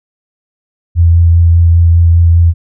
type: tone with vibrato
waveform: sine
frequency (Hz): 84.5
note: E2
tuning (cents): +43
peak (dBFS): -3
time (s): 0.95-2.54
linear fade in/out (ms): 50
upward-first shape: triangle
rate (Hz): 5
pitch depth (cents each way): 19
effects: none